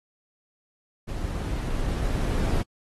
brown noise with level ramp, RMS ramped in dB -31 to -23 dBFS, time 1.07-2.63 s, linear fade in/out 20 ms, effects AAC 32 kbps

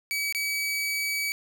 sawtooth tone with dropouts, 2281 Hz, C#7, 49 cents sharp, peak -23 dBFS, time 0.11-1.32 s, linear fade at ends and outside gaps 0 ms, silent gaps 0.325-0.348 s, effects none

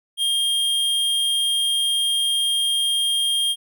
square tone, 3219 Hz, G7, 45 cents sharp, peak -19 dBFS, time 0.17-3.56 s, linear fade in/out 50 ms, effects none

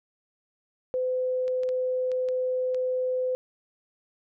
sine tone, 509 Hz, C5, 48 cents flat, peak -24 dBFS, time 0.94-3.35 s, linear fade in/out 0 ms
clicks, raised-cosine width 0.2 ms, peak -28 dBFS, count 6, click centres 1.48 / 1.634 / 1.69 / 2.117 / 2.287 / 2.746 s
effects none

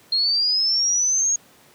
sine linear sweep, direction up, 4200 to 6620 Hz, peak -17 dBFS, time 0.12-1.36 s, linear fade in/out 5 ms, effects pink hiss -52 dBFS RMS until 1.74 s + high-pass 150 Hz 12 dB/octave

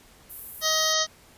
white high-pass noise, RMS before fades -36 dBFS, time 0.29-0.94 s, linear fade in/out 20 ms, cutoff 12000 Hz, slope 24 dB/octave
harmonic tone, 631 Hz, D#5, 24 cents sharp, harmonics 1 / 2 / 3 / 5 / 6 / 7 / 8 / 9 / 10, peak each -30 / -30 / -30 / -30 / -30 / -30 / -30 / -30 / -30 dBFS, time 0.61-1.07 s, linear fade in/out 50 ms
effects pink hiss -54 dBFS RMS until 1.37 s + resampled to 32000 Hz

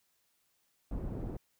pink low-pass noise, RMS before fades -38 dBFS, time 0.91-1.37 s, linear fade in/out 5 ms, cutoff 410 Hz, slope 12 dB/octave, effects white hiss -75 dBFS RMS until 1.59 s

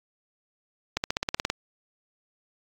accelerating click train, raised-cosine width 0.2 ms, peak -8 dBFS, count 10, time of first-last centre 0.97-1.5 s, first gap 69 ms, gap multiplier 0.96, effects AAC 48 kbps

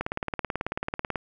click train, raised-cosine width 0.5 ms, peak -13 dBFS, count 22, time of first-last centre 0.01-1.158 s, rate 18.3 Hz, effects none

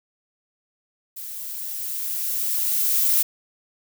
violet noise with level ramp, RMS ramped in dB -35 to -18 dBFS, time 1.16-3.23 s, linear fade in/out 10 ms, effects none

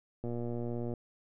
click train, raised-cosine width 2 ms, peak -25 dBFS, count 84, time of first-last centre 0.24-0.937 s, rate 119 Hz, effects none

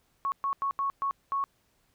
sine tone bursts at uneven times, 1105 Hz, C#6, 6 cents flat, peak -26 dBFS, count 6, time 0.25-0.32 / 0.44-0.53 / 0.62-0.71 / 0.79-0.9 / 1.02-1.11 / 1.32-1.44 s, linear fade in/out 0 ms, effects pink hiss -70 dBFS RMS until 1.94 s

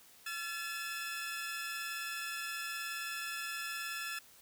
sawtooth tone cluster, 1360 / 1723 / 2575 Hz, F6 / A6 / E7, -46 / -37 / -41 cents, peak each -40 / -38 / -40 dBFS, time 0.26-4.19 s, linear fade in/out 5 ms, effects white hiss -60 dBFS RMS until 4.41 s

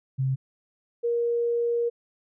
sine tone pair in turn, 132.7 / 471.7 Hz, C3 / A#4, +25 / +20 cents, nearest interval octave + minor seventh, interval 2195 cents, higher second, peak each -22 dBFS, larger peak neither, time 0.18-0.36 / 1.03-1.9 s, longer second, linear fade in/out 20 ms, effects none

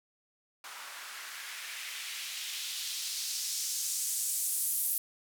blue noise with band-pass filter sweep, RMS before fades -36 dBFS, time 0.64-4.98 s, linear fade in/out 2 ms, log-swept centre 1100 to 12000 Hz, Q 1.4, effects none

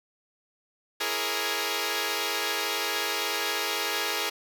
5% pulse chord, A# half-diminished seventh, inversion second, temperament equal, 329.6 / 415.3 / 466.2 / 554.4 Hz, E4 / G#4 / A#4 / C#5, 0 / 0 / 0 / 0 cents, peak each -24 / -19 / -20 / -24 dBFS, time 1-4.3 s, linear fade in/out 10 ms, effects none

